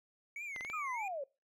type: tone with vibrato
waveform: triangle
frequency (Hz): 2217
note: C#7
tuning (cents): 0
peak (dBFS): -39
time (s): 0.36-1.08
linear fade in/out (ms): 2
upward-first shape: triangle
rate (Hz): 3.2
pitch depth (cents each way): 180
type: clicks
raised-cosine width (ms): 0.3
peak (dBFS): -29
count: 4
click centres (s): 0.562 / 0.609 / 0.649 / 0.7
type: linear sweep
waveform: sine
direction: down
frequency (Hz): 1295 to 524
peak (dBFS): -37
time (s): 0.73-1.24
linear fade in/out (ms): 5
effects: noise-tail reverb RT60 0.3 s tail -25 dB re dry